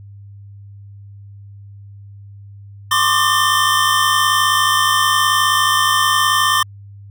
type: tone cluster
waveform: square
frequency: 1051 / 1146 / 1205 / 1800 / 3102 Hz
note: C6 / D6 / D6 / A6 / G7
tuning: +7 / -43 / +44 / +39 / -19 cents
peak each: -20 dBFS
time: 2.91-6.63 s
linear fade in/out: 5 ms
effects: added 100 Hz sine -35 dBFS peak until 7.1 s

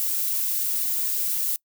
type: noise with flanger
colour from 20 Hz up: violet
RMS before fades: -25 dBFS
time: 0-1.56 s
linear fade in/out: 0 ms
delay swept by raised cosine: 1.9 to 5.6 ms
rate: 2.8 Hz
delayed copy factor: -0.55
effects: noise-tail reverb RT60 0.1 s tail -25 dB re dry

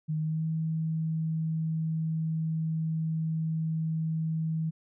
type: tone with pitch glide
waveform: sine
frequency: 155.56 to 160.12 Hz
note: D#3 to D#3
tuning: 0 to +50 cents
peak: -27 dBFS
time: 0.08-4.71 s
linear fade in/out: 20 ms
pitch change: +50 cents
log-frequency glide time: 0.19-0.45 s
effects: none

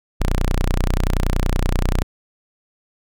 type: tone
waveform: sawtooth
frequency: 30.5 Hz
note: B0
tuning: 21 cents flat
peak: -12 dBFS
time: 0.2-2.03 s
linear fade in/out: 10 ms
effects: none

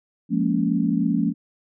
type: chord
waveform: sine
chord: Bb minor seventh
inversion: second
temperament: just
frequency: 174.81 / 209.8 / 233.1 / 279.7 Hz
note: F3 / Ab3 / Bb3 / Db4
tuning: +2 / +18 / 0 / +16 cents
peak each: -24 dBFS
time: 0.29-1.34 s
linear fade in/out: 50 ms
effects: none

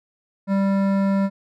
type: tone with hard clipping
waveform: sine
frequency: 196 Hz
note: G3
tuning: in tune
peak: -19 dBFS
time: 0.47-1.3 s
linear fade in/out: 50 ms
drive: 14 dB
effects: none

